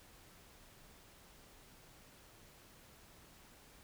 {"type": "silence", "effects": ["pink hiss -61 dBFS RMS until 3.83 s"]}